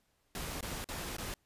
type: noise with dropouts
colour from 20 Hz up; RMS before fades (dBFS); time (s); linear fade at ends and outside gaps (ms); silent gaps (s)
pink; -40; 0.35-1.34; 1; 0.608-0.627 / 0.843-0.888 / 1.167-1.183
effects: pink hiss -75 dBFS RMS until 1.45 s + resampled to 32000 Hz